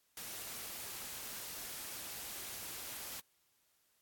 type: noise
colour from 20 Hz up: white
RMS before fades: -45 dBFS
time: 0.17-3.2 s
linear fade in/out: 2 ms
effects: white hiss -75 dBFS RMS until 4.01 s + AAC 64 kbps